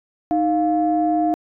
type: tone pair together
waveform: sine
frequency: 311.1 / 702 Hz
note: D#4 / F5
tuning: 0 / +9 cents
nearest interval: octave + major second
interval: 1409 cents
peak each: -18 dBFS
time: 0.31-1.34 s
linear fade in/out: 0 ms
effects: tanh soft clip ceiling -8 dBFS